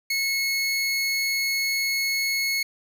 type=tone; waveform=25% pulse; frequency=2186 Hz; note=C#7; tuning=25 cents flat; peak=-19 dBFS; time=0.1-2.63 s; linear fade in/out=5 ms; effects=none

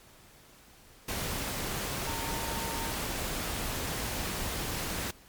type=tone in noise; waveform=sine; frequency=913 Hz; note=A#5; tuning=36 cents flat; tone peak=-39 dBFS; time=2.07-2.92 s; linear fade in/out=5 ms; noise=pink; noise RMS=-34 dBFS; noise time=1.08-5.11 s; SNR=-8 dB; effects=pink hiss -56 dBFS RMS until 5.28 s + MP3 96 kbps

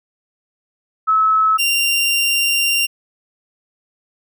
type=tone pair in turn; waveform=sine / sawtooth; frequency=1296 / 2777 Hz; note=E6 / F7; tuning=-30 / -10 cents; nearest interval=octave + minor second; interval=1320 cents; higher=second; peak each=-11 dBFS; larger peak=neither; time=1.07-1.58 / 1.58-2.87 s; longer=second; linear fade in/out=20 ms; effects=none

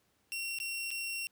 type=tone with dropouts; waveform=sawtooth; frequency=2734 Hz; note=F7; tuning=37 cents flat; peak=-32 dBFS; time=0.32-1.27 s; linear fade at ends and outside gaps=0 ms; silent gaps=0.587-0.601 / 0.906-0.913 s; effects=pink hiss -73 dBFS RMS until 1.31 s + high-pass 80 Hz 12 dB/octave

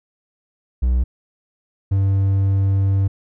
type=tone pair in turn; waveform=triangle; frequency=62 / 97.53 Hz; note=B1 / G2; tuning=+7 / -8 cents; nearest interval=minor sixth; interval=785 cents; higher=second; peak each=-12 dBFS; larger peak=neither; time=0.82-1.04 / 1.91-3.08 s; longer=second; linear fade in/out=10 ms; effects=none

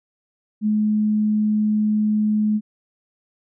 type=tone; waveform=sine; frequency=212.7 Hz; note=G#3; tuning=42 cents sharp; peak=-16 dBFS; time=0.61-2.61 s; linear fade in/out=50 ms; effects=none

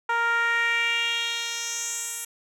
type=tone with band-pass filter sweep; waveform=10% pulse; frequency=466.2 Hz; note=A#4; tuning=in tune; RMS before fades=-26 dBFS; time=0.09-2.25 s; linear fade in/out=5 ms; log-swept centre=1100 to 10000 Hz; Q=2.6; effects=none

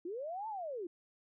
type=linear two-way sweep; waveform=sine; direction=up then down; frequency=323.5 to 903 to 323.5 Hz; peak=-38 dBFS; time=0.05-0.87 s; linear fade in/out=5 ms; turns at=0.48 s; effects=none

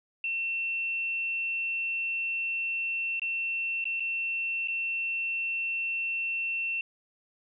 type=tone with dropouts; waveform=sine; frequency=2700 Hz; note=E7; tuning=41 cents sharp; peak=-28 dBFS; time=0.24-6.81 s; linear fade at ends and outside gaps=2 ms; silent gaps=3.196-3.218 / 3.842-3.854 / 3.998-4.004 / 4.675-4.683 s; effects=none

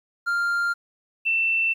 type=tone pair in turn; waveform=triangle / sine; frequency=1396 / 2679 Hz; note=F6 / E7; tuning=-1 / +27 cents; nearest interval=major seventh; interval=1128 cents; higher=second; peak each=-19 dBFS; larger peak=neither; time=0.26-0.74 / 1.25-1.74 s; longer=second; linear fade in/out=20 ms; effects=10-bit

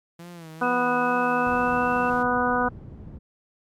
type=tone with vibrato; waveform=sawtooth; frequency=166.7 Hz; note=E3; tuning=20 cents sharp; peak=-35 dBFS; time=0.19-2.23 s; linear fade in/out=5 ms; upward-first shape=sine; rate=2.3 Hz; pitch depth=89 cents each way
type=harmonic tone; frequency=246.7 Hz; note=B3; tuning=2 cents flat; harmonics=1 / 2 / 3 / 4 / 5 / 6; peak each=-27 / -27 / -27 / -27 / -27 / -27 dBFS; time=0.61-2.69 s; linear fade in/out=10 ms
type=tone with pitch glide; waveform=sine; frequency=2572 to 2667 Hz; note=E7 to E7; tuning=-43 to +20 cents; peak=-36 dBFS; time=0.63-2.1 s; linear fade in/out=5 ms; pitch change=+63 cents; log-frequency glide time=1.1-1.89 s
type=low-pass noise; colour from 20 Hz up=white; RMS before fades=-40 dBFS; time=1.45-3.19 s; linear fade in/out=20 ms; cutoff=170 Hz; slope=12 dB/octave
effects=MP3 96 kbps

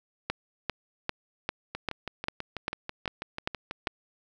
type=two click trains; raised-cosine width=0.3 ms; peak=-18 / -12 dBFS; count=14 / 10; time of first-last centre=1.75-3.874 / 0.3-3.871 s; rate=6.12 / 2.52 Hz; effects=none

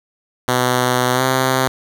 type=tone with pitch glide; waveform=5% pulse; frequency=125.4 to 130.42 Hz; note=B2 to C3; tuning=+27 to -5 cents; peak=-3 dBFS; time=0.48-1.68 s; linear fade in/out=2 ms; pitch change=+68 cents; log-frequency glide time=1.13-1.22 s; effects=none

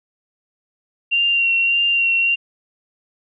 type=tone with vibrato; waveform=sine; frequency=2761 Hz; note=F7; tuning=20 cents flat; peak=-14 dBFS; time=1.11-2.36 s; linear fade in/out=20 ms; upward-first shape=sine; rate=1.7 Hz; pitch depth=21 cents each way; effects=none

